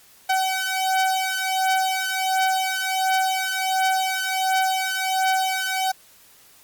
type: beating tone pair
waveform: sawtooth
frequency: 758 / 759.4 Hz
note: F#5 / F#5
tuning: +42 / +45 cents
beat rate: 1.4 Hz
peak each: -20 / -19 dBFS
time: 0.29-5.92 s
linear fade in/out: 10 ms
effects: white hiss -52 dBFS RMS until 6.63 s + Opus 48 kbps